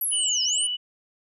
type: linear two-way sweep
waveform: sine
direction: down then up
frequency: 11840 to 4942 to 9800 Hz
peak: -23 dBFS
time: 0.01-0.67 s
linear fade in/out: 5 ms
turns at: 0.43 s
type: tone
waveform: sine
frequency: 2960 Hz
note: F#7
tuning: in tune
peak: -25 dBFS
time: 0.11-0.77 s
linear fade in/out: 20 ms
effects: none